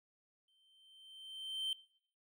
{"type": "tone with exponential growth", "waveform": "triangle", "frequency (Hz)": 3112, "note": "G7", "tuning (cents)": -13, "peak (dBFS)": -32, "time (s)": [0.48, 1.73], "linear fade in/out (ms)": 2, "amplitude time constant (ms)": 270, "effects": ["noise-tail reverb RT60 0.6 s tail -21 dB re dry"]}